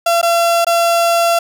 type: tone with dropouts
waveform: 35% pulse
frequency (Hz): 680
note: F5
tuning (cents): -46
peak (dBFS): -9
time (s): 0.06-1.39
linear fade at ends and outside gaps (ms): 5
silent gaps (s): 0.215-0.228 / 0.647-0.667
effects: 8-bit